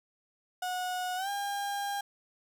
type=tone with pitch glide; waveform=35% pulse; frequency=730 to 805.3 Hz; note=F#5 to G5; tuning=-24 to +46 cents; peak=-30 dBFS; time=0.62-2.01 s; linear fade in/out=5 ms; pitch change=+170 cents; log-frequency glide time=1.16-1.29 s; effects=none